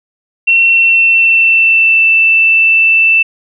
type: tone with pitch glide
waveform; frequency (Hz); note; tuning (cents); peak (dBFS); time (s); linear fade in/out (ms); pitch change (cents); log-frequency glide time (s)
sine; 2716 to 2660; F7 to E7; -49 to +15; -5; 0.47-3.23; 10; -36; 0.64-2.06
effects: none